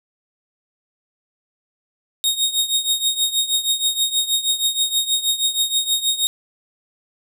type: tone with tremolo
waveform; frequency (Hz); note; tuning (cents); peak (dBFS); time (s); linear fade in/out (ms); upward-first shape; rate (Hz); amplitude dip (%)
sawtooth; 3729; A#7; 0; -11; 2.24-6.27; 0; triangle; 6.3; 85
effects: none

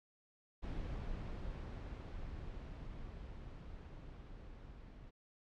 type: noise with level ramp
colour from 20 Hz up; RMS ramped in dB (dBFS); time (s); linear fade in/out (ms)
brown; -42 to -54; 0.62-5.11; 20
effects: low-pass 4000 Hz 12 dB/octave

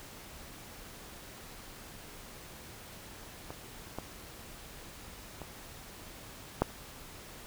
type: clicks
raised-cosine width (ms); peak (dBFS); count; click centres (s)
1; -27 / -22 / -27 / -11; 4; 3.505 / 3.986 / 5.417 / 6.62
effects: pink hiss -49 dBFS RMS until 7.46 s

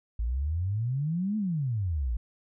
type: exponential two-way sweep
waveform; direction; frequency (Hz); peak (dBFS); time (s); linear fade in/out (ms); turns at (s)
sine; up then down; 53.5 to 220 to 53.5; -26; 0.19-2.17; 5; 1.37
effects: none

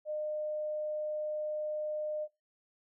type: tone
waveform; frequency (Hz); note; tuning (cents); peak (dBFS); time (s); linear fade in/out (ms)
sine; 608; D#5; -40; -33; 0.05-2.28; 50
effects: noise-tail reverb RT60 0.2 s tail -17 dB re dry

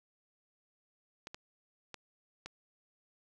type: clicks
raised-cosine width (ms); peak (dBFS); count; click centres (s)
0.2; -26; 4; 1.271 / 1.345 / 1.943 / 2.46
effects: none

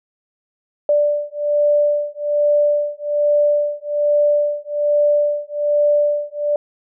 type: beating tone pair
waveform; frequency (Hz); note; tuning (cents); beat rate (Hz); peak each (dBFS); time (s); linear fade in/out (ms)
sine; 587.3 / 588.5; D5 / D5; 0 / +3; 1.2; -17; 0.89-6.56; 2
effects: none

